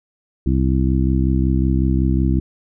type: harmonic tone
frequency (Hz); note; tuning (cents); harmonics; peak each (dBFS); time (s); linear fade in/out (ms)
65.41; C2; 0; 1 / 2 / 3 / 4 / 5; -17 / -20 / -22 / -23 / -24; 0.46-2.4; 5
effects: none